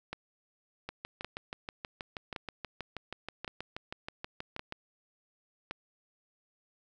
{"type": "two click trains", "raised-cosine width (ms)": 0.3, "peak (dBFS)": [-22, -21], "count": [25, 6], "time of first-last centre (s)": [[0.89, 4.724], [0.13, 5.71]], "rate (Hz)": [6.26, 0.896], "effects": []}